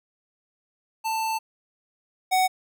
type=tone pair in turn; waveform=square; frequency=887 / 746.5 Hz; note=A5 / F#5; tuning=+14 / +15 cents; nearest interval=minor third; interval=299 cents; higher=first; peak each=-25 / -19 dBFS; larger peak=second; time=1.04-1.39 / 2.31-2.48 s; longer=first; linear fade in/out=20 ms; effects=none